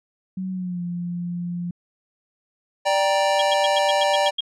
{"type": "tone with pitch glide", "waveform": "sine", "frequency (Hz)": [187.2, 174.66], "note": ["F#3", "F3"], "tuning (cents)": [20, 0], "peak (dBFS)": -25, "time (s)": [0.37, 1.71], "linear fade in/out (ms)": 5, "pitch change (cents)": -120, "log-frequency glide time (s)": [0.51, 0.82]}
{"type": "chord", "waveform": "square", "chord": "G minor", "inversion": "second", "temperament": "just", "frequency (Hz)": [588, 784, 940.8], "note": ["D5", "G5", "Bb5"], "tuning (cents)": [2, 0, 16], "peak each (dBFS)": [-21, -23, -25], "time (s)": [2.85, 4.31], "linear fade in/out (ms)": 20}
{"type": "tone bursts", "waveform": "sine", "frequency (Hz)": 3247, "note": "G#7", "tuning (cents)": -40, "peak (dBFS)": -20, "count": 9, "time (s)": [3.39, 4.407], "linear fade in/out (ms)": 5, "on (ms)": 25, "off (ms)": 99}
{"effects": ["low-pass 7000 Hz 12 dB/octave"]}